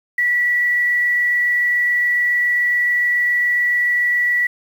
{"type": "tone with frequency modulation", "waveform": "sine", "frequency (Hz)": 1948, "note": "B6", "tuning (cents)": -24, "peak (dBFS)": -14, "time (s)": [0.18, 4.47], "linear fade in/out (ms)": 5, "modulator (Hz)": 27.1, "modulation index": 0.44, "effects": ["7-bit"]}